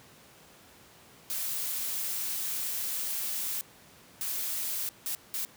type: noise bursts at uneven times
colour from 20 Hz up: blue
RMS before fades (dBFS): -33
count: 4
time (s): 1.3-3.61 / 4.21-4.89 / 5.06-5.15 / 5.34-5.45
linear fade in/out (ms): 0
effects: pink hiss -55 dBFS RMS until 5.56 s + high-pass 100 Hz 12 dB/octave